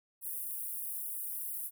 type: high-pass noise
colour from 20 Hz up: pink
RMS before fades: -39 dBFS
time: 0.21-1.71 s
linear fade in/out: 50 ms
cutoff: 10000 Hz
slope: 48 dB/octave
effects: none